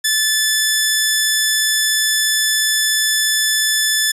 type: tone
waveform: 10% pulse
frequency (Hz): 1743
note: A6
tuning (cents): -17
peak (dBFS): -5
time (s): 0.04-4.12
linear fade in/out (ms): 10
effects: resampled to 32000 Hz